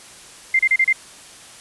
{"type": "tone bursts", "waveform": "sine", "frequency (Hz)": 2093, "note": "C7", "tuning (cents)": 0, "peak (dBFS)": -12, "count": 5, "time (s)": [0.54, 0.928], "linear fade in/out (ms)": 5, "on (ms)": 52, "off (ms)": 32, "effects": ["white hiss -42 dBFS RMS until 1.6 s", "resampled to 24000 Hz"]}